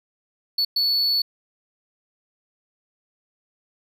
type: tone bursts at uneven times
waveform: triangle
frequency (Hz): 4435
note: C#8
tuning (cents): 0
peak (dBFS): -17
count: 2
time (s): 0.58-0.65 / 0.76-1.22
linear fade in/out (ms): 5
effects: none